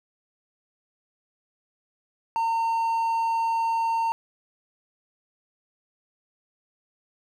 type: tone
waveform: triangle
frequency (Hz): 912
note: A#5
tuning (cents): -38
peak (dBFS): -20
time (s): 2.36-4.12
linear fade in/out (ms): 0
effects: none